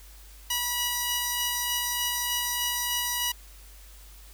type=tone pair together; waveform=10% pulse; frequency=972.1 / 2913 Hz; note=B5 / F#7; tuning=-28 / -28 cents; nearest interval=octave + perfect fifth; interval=1900 cents; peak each=-21 / -21 dBFS; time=0.5-3.32 s; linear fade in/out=5 ms; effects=added 50 Hz sine -47 dBFS peak until 4.33 s + white hiss -53 dBFS RMS until 4.33 s